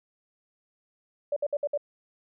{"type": "tone bursts", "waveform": "sine", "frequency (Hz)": 580, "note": "D5", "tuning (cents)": -22, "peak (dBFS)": -24, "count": 5, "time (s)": [1.32, 1.776], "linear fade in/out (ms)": 5, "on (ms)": 44, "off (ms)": 59, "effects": []}